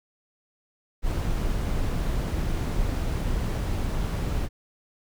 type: noise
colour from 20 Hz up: brown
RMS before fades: -26 dBFS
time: 1.02-4.49 s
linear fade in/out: 50 ms
effects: none